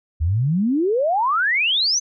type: exponential sweep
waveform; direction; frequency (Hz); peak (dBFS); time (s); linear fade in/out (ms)
sine; up; 73.3 to 6320; -16; 0.2-2; 20
effects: none